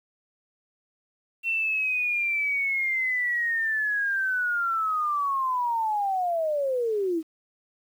sine linear sweep, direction down, 2716 to 308.4 Hz, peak -23 dBFS, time 1.43-7.23 s, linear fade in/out 50 ms, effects 9-bit

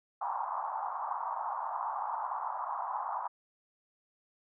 white band-pass noise, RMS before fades -36 dBFS, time 0.21-3.28 s, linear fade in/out 5 ms, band 770 to 1100 Hz, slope 48 dB/octave, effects none

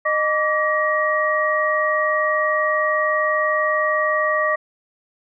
sine tone cluster, 614 / 1158 / 1893 Hz, D#5 / D6 / A#6, -23 / -25 / +26 cents, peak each -21 dBFS, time 0.05-4.56 s, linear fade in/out 10 ms, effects none

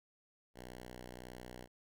5% pulse tone, 61.74 Hz, B1, in tune, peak -37 dBFS, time 0.54-1.68 s, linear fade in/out 50 ms, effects none

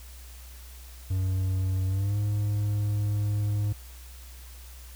triangle tone with pitch glide, 94 to 103.7 Hz, F#2 to G#2, +28 to -2 cents, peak -22 dBFS, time 1.1-3.73 s, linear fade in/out 10 ms, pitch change +170 cents, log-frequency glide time 1.87-2.18 s, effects added 62 Hz sine -43 dBFS peak until 4.95 s + white hiss -51 dBFS RMS until 4.95 s

